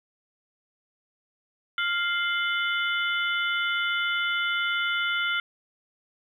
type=harmonic tone with a mistuned harmonic; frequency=698.5 Hz; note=F5; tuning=in tune; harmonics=2 / 3 / 4 / 5; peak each=-26 / -30 / -32 / -34 dBFS; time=1.78-5.4 s; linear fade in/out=2 ms; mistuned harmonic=4; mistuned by=+120 cents; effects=10-bit